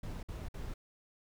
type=noise bursts; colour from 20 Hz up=brown; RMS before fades=-41 dBFS; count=3; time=0.03-0.74 s; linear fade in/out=5 ms; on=200 ms; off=55 ms; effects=none

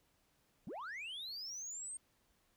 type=linear sweep; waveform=sine; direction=up; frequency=138.59 to 8600 Hz; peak=-40 dBFS; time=0.67-1.97 s; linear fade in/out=2 ms; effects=tanh soft clip ceiling -42 dBFS + pink hiss -75 dBFS RMS until 2.56 s

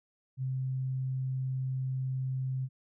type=tone; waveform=sine; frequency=130.81 Hz; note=C3; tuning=in tune; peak=-30 dBFS; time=0.37-2.69 s; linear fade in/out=50 ms; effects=none

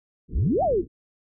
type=low-pass noise; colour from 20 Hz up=pink; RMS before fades=-35 dBFS; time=0.28-0.88 s; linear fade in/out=50 ms; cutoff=440 Hz; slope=96 dB/octave
type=exponential two-way sweep; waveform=sine; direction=up then down; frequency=49 to 784 to 321.2 Hz; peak=-19 dBFS; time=0.34-0.82 s; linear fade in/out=20 ms; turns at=0.63 s
effects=none

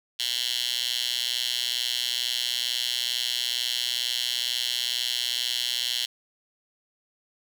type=tone with high-pass filter; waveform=10% pulse; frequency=122.2 Hz; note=B2; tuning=18 cents flat; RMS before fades=-28 dBFS; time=0.19-6.06 s; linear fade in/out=10 ms; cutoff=3500 Hz; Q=4.5; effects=none

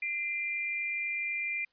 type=tone pair together; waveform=sine; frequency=2064 / 2388 Hz; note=C7 / D7; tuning=-24 / +28 cents; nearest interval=minor third; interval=252 cents; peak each=-36 / -32 dBFS; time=0.02-1.65 s; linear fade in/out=5 ms; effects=white hiss -73 dBFS RMS until 1.72 s + resampled to 11025 Hz

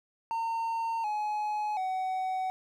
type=tone with pitch steps; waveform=triangle; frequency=912 / 844 / 751 Hz; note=A#5 / G#5 / F#5; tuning=-38 / +28 / +26 cents; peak=-27 dBFS; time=0.31-2.5 s; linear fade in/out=0 ms; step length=730 ms; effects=none

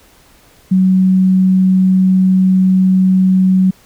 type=tone; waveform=sine; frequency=187.2 Hz; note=F#3; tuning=20 cents sharp; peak=-7 dBFS; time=0.71-3.71 s; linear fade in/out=10 ms; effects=pink hiss -47 dBFS RMS until 3.85 s

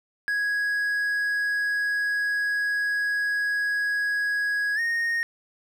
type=tone with pitch glide; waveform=triangle; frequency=1661.2 to 1853.9 Hz; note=G#6 to A#6; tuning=0 to -10 cents; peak=-21 dBFS; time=0.28-5.23 s; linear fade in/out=0 ms; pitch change=+190 cents; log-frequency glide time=4.75-4.8 s; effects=none

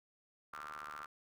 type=ring-modulated tone; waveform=sawtooth; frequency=74.8 Hz; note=D2; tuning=32 cents sharp; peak=-38 dBFS; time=0.53-1.06 s; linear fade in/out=5 ms; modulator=1280 Hz; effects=none

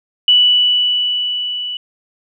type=tone with level ramp; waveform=sine; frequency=2960 Hz; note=F#7; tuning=in tune; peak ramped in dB=-6 to -21 dBFS; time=0.28-1.77 s; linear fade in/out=2 ms; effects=none

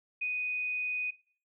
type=tone; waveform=sine; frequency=2489 Hz; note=D#7; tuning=in tune; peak=-30 dBFS; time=0.21-1.11 s; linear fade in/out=10 ms; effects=noise-tail reverb RT60 0.5 s tail -20 dB re dry

